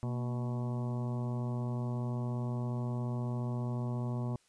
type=harmonic tone with a mistuned harmonic; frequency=123 Hz; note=B2; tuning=7 cents flat; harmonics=1 / 2 / 3 / 4 / 5 / 6 / 7 / 8 / 9; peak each=-33 / -39 / -46 / -51 / -48 / -54 / -51 / -53 / -54 dBFS; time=0.03-4.36 s; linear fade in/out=0 ms; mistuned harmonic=2; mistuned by=-61 cents; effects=white hiss -69 dBFS RMS until 4.48 s + resampled to 22050 Hz